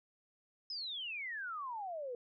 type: exponential sweep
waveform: sine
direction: down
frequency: 5210 to 470.4 Hz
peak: -39 dBFS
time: 0.7-2.15 s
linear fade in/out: 2 ms
effects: none